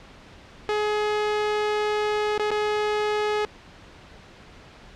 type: tone with dropouts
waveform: sawtooth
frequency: 421.5 Hz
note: G#4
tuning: 26 cents sharp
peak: -18 dBFS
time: 0.69-3.45 s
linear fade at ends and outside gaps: 0 ms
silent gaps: 2.378-2.396 / 2.506-2.515 s
effects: pink hiss -47 dBFS RMS until 4.95 s + low-pass 4000 Hz 12 dB/octave